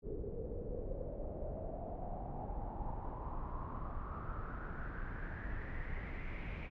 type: noise with low-pass filter sweep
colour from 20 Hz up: brown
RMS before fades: -42 dBFS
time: 0.02-6.7 s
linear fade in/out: 50 ms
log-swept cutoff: 420 to 2400 Hz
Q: 6.3
effects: none